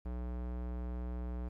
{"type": "tone with low-pass filter", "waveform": "square", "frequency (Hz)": 61, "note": "B1", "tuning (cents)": -21, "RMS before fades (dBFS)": -39, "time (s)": [0.05, 1.49], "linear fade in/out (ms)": 10, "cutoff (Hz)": 1100, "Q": 0.6, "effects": ["12-bit"]}